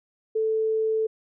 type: tone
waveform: sine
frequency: 440 Hz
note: A4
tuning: in tune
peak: -21 dBFS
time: 0.35-1.07 s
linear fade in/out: 10 ms
effects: none